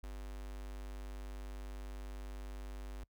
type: tone with notch filter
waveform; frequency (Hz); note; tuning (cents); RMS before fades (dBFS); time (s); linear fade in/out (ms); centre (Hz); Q
square; 50; G1; +35; -45; 0.03-3.04; 5; 140; 1.6
effects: noise-tail reverb RT60 0.1 s tail -25 dB re dry